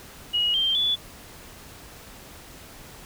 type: tone with pitch steps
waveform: sine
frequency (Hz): 2897 / 3159 / 3445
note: F#7 / G7 / A7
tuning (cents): -37 / +13 / -37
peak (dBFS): -20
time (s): 0.33-0.96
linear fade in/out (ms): 20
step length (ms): 210
effects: pink hiss -45 dBFS RMS until 3.05 s